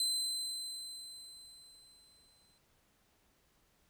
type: tone with exponential decay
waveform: 30% pulse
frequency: 4062 Hz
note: B7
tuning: 48 cents sharp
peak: -27 dBFS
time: 0-2.58 s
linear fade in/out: 2 ms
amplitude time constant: 560 ms
effects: pink hiss -72 dBFS RMS until 3.89 s